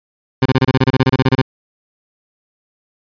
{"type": "tone bursts", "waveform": "20% pulse", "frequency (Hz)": 130.81, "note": "C3", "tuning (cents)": 0, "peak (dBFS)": -4, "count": 16, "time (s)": [0.42, 1.417], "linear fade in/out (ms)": 5, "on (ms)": 37, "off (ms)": 27, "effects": ["resampled to 11025 Hz"]}